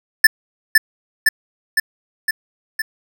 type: tone with echo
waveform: square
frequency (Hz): 1760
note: A6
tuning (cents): 0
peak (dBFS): -4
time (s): 0.24-0.27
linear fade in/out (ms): 5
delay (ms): 510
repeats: 5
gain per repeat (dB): -3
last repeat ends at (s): 2.82
effects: none